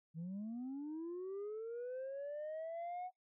sine linear sweep, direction up, 155.56 to 740 Hz, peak -39 dBFS, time 0.14-3.11 s, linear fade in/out 50 ms, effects noise-tail reverb RT60 0.1 s tail -18 dB re dry + tanh soft clip ceiling -40 dBFS

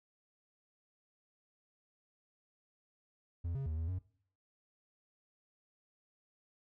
triangle tone with pitch steps, 85.3 / 136.1 / 78.4 / 81.6 / 91.9 Hz, F2 / C#3 / D#2 / E2 / F#2, -40 / -31 / +14 / -17 / -11 cents, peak -33 dBFS, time 3.44-3.99 s, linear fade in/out 10 ms, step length 110 ms, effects noise-tail reverb RT60 0.5 s tail -17 dB re dry

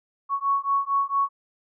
sine beating tone pair, 1108.7 / 1113.1 Hz, C#6 / C#6, 0 / +7 cents, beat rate 4.4 Hz, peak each -24 / -24 dBFS, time 0.29-1.29 s, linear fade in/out 50 ms, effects none

